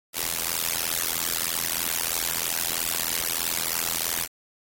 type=noise with amplitude modulation; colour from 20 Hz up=white; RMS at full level=-23 dBFS; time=0.13-4.28 s; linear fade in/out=50 ms; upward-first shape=sine; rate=83.1 Hz; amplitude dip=100%; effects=AAC 48 kbps